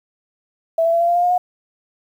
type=tone with pitch steps; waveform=sine; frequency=658 / 666.8 / 675.7 / 684.8 / 693.9 / 703.2 / 712.6 / 722.1 Hz; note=E5 / E5 / E5 / F5 / F5 / F5 / F5 / F#5; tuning=-3 / +20 / +43 / -34 / -11 / +12 / +35 / -42 cents; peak=-13 dBFS; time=0.78-1.38 s; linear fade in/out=5 ms; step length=75 ms; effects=8-bit